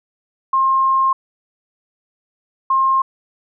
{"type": "tone pair in turn", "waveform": "sine", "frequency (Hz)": [1065, 1065], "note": ["C6", "C6"], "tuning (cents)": [30, 30], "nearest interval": "unison", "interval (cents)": 0, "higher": "neither", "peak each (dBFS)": -12, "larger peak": "neither", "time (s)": [[0.53, 1.13], [2.7, 3.02]], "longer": "first", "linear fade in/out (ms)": 5, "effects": []}